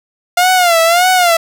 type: tone with vibrato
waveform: sawtooth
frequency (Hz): 698.5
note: F5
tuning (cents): 0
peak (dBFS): -4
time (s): 0.37-1.37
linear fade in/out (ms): 5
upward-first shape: sine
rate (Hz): 1.7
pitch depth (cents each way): 110
effects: none